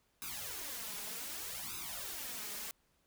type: noise with flanger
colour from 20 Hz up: white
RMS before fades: -43 dBFS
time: 0.22-2.71 s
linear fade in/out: 0 ms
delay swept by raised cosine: 0.79 to 4.89 ms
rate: 0.65 Hz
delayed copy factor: +0.95
effects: pink hiss -75 dBFS RMS until 3.06 s